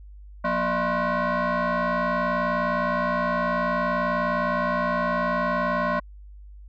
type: tone with frequency modulation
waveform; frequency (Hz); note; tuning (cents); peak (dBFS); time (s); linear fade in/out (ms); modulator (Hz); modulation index
sine; 239.7; A#3; +48; -19; 0.44-6; 10; 420; 3.1
effects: tanh soft clip ceiling -20 dBFS + added 50 Hz sine -41 dBFS peak until 6.68 s